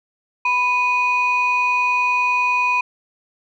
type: tone pair together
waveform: sine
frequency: 990 / 2480 Hz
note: B5 / D#7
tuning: +4 / -6 cents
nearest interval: octave + major third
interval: 1590 cents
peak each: -17 dBFS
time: 0.45-2.81 s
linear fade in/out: 5 ms
effects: tanh soft clip ceiling -10 dBFS